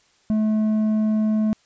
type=tone with low-pass filter; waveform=square; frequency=215.9 Hz; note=A3; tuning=33 cents flat; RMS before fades=-20 dBFS; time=0.3-1.53 s; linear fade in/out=0 ms; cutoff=470 Hz; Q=0.59; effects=white hiss -60 dBFS RMS until 1.65 s + resampled to 16000 Hz